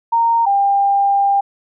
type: tone pair in turn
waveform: sine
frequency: 925 / 797.3 Hz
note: A#5 / G5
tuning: -14 / +29 cents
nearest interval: minor third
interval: 257 cents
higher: first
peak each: -11 dBFS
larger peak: neither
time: 0.12-0.46 / 0.46-1.41 s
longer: second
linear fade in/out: 10 ms
effects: none